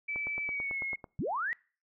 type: tone with pitch glide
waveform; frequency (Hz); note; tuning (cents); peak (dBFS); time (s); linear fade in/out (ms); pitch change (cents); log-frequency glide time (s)
sine; 2309 to 2167; D7 to C#7; -30 to -40; -32; 0.08-0.96; 10; -110; 0.44-0.81
type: click train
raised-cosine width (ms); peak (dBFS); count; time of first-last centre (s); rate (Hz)
1; -29; 9; 0.16-1.042; 9.07
type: linear sweep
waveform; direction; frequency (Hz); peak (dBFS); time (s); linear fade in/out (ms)
sine; up; 103.83 to 1975.5; -30; 1.19-1.53; 0
effects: noise-tail reverb RT60 0.4 s tail -25 dB re dry